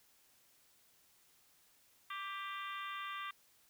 harmonic tone with a mistuned harmonic, 396.1 Hz, G4, 18 cents sharp, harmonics 3 / 4 / 5 / 6 / 7 / 8 / 9, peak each -43 / -50 / -49 / -53 / -52 / -54 / -53 dBFS, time 2.1-3.31 s, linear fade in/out 5 ms, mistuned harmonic 3, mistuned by -23 cents, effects white hiss -69 dBFS RMS until 3.69 s

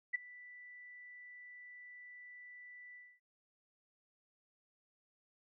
sine tone with ADSR envelope, 1975 Hz, B6, in tune, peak -29 dBFS, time 0.13-3.2 s, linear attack 19 ms, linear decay 13 ms, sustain -22 dB, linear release 250 ms, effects none

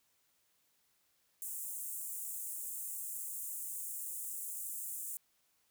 pink high-pass noise, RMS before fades -42 dBFS, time 1.42-5.17 s, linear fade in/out 0 ms, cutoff 7500 Hz, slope 48 dB/octave, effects white hiss -75 dBFS RMS until 5.7 s

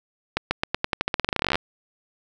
accelerating click train, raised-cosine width 0.3 ms, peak -5 dBFS, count 24, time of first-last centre 0.37-1.555 s, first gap 140 ms, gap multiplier 0.89, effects none

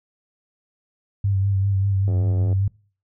sine tone with vibrato, 98 Hz, G2, in tune, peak -17 dBFS, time 1.24-2.68 s, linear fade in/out 5 ms, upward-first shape sine, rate 5.1 Hz, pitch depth 33 cents each way
click train, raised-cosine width 2 ms, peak -20 dBFS, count 41, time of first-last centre 2.08-2.528 s, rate 89.3 Hz
effects noise-tail reverb RT60 0.4 s tail -23 dB re dry

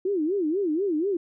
sine tone with vibrato, 350 Hz, F4, 4 cents sharp, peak -22 dBFS, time 0.05-1.17 s, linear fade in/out 5 ms, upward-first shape sine, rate 4.1 Hz, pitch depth 270 cents each way, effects none

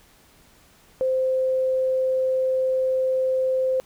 sine tone, 520 Hz, C5, 11 cents flat, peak -19 dBFS, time 1.01-3.8 s, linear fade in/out 0 ms, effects pink hiss -55 dBFS RMS until 3.85 s

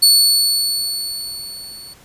sawtooth tone with level ramp, 4435 Hz, C#8, in tune, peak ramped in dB -4 to -32 dBFS, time 0.02-1.94 s, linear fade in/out 10 ms, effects pink hiss -47 dBFS RMS until 2.04 s + resampled to 32000 Hz

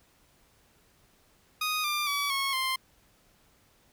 15% pulse tone with pitch steps, 1244.5 / 1192.4 / 1142.5 / 1094.7 / 1048.9 Hz, D#6 / D6 / D6 / C#6 / C6, 0 / +26 / -48 / -22 / +4 cents, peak -21 dBFS, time 1.61-2.76 s, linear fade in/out 5 ms, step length 230 ms, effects pink hiss -64 dBFS RMS until 3.92 s

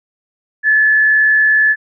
sine tone with frequency modulation, 1729 Hz, A6, 31 cents flat, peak -8 dBFS, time 0.63-1.76 s, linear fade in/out 50 ms, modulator 80.4 Hz, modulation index 0.39, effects none

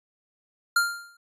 square tone with exponential decay, 1396.9 Hz, F6, in tune, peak -17 dBFS, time 0.76-1.17 s, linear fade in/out 5 ms, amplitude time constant 89 ms, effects resampled to 32000 Hz

